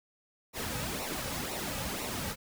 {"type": "noise with flanger", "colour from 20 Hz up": "pink", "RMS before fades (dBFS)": -36, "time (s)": [0.53, 2.36], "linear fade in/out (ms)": 50, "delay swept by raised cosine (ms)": [0.61, 2.91], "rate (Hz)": 2, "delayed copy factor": -0.65, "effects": []}